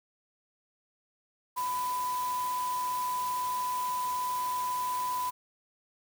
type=tone in noise; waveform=sine; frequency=998 Hz; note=B5; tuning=18 cents sharp; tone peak=-29 dBFS; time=1.56-5.31 s; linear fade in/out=20 ms; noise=white; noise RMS=-42 dBFS; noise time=1.56-5.31 s; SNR=+10 dB; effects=none